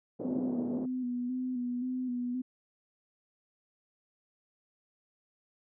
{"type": "band-pass noise", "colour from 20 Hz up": "pink", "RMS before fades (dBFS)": -38, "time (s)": [0.19, 0.86], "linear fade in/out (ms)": 10, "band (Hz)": [180, 550], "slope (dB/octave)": 24}
{"type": "tone with vibrato", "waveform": "sine", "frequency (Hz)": 249.9, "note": "B3", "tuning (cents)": 21, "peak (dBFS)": -31, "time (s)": [0.24, 2.42], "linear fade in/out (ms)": 10, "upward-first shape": "square", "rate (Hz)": 1.9, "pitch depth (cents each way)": 33}
{"effects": []}